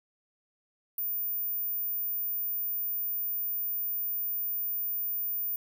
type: tone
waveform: sine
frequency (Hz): 14800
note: A#9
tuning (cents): -14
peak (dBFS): -29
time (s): 0.98-5.56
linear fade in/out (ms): 2
effects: none